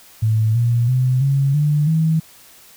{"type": "tone with pitch steps", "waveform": "sine", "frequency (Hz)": [110, 118.58, 127.83, 137.79, 148.54, 160.12], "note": ["A2", "A#2", "C3", "C#3", "D3", "D#3"], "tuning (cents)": [0, 30, -40, -10, 20, 50], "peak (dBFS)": -13, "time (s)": [0.22, 2.2], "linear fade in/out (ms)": 10, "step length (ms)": 330, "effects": ["white hiss -46 dBFS RMS until 2.76 s"]}